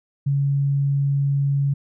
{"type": "tone", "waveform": "sine", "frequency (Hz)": 140, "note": "C#3", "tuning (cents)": 18, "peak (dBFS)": -17, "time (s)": [0.26, 1.74], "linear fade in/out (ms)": 10, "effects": []}